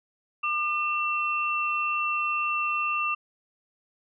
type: tone pair together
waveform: sine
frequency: 1203 / 2701 Hz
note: D6 / E7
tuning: +41 / +42 cents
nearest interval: octave + major second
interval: 1401 cents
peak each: -27 dBFS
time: 0.43-3.15 s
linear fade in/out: 10 ms
effects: none